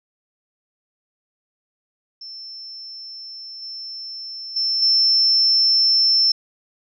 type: tone with level steps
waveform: sine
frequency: 5340 Hz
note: E8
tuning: 22 cents sharp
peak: -33 / -30 / -18 / -13 dBFS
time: 2.21-6.32 s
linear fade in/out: 5 ms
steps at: 3.62 / 4.56 / 4.82 s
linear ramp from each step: 5 ms
effects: none